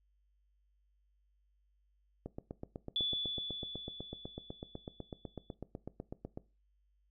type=click train; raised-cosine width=2 ms; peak=-28 dBFS; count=34; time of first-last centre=2.26-6.375 s; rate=8.02 Hz
type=tone with exponential decay; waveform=sine; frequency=3450 Hz; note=A7; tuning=35 cents flat; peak=-30 dBFS; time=2.96-5.54 s; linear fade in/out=1 ms; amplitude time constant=560 ms
effects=noise-tail reverb RT60 0.3 s tail -19 dB re dry + added 50 Hz sine -70 dBFS peak until 7.1 s